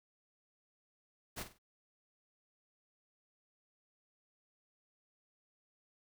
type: noise with echo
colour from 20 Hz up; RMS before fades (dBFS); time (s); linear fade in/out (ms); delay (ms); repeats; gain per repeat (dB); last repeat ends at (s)
pink; -42; 1.36-1.44; 20; 49; 3; -10; 1.587
effects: none